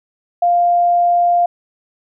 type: tone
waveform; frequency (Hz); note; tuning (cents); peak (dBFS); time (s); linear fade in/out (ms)
sine; 699; F5; +1; -10; 0.42-1.46; 5
effects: none